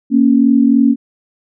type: tone pair together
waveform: sine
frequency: 233.8 / 277.2 Hz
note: A#3 / C#4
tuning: +5 / 0 cents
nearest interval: minor third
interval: 295 cents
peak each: -10 dBFS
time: 0.1-0.96 s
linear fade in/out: 50 ms
effects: none